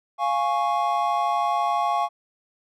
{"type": "chord", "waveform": "triangle", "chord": "Db major", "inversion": "first", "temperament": "equal with one note detuned", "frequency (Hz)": [698.5, 830.6, 1104.3], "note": ["F5", "Ab5", "Db6"], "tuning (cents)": [0, 0, -7], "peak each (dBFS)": -23, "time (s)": [0.18, 2.09], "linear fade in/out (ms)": 50, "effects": []}